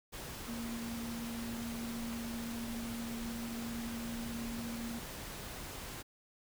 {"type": "tone in noise", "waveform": "sine", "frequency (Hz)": 232.4, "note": "A#3", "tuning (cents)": -5, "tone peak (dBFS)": -39, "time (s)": [0.47, 5], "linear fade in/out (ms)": 20, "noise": "pink", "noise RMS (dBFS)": -45, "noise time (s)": [0.12, 6.03], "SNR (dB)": 3, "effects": []}